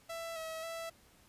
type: tone with pitch steps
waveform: sawtooth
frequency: 664 / 644 / 661 Hz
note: E5 / E5 / E5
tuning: +12 / -41 / +5 cents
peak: -36 dBFS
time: 0.09-0.9 s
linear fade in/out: 10 ms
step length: 270 ms
effects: pink hiss -64 dBFS RMS until 1.28 s + resampled to 32000 Hz